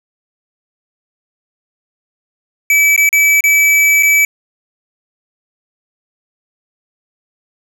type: tone with dropouts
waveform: square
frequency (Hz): 2300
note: D7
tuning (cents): -37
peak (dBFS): -8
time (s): 2.7-4.25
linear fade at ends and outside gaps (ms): 2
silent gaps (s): 2.963-2.977 / 3.091-3.128 / 3.407-3.439 / 4.026-4.031
effects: none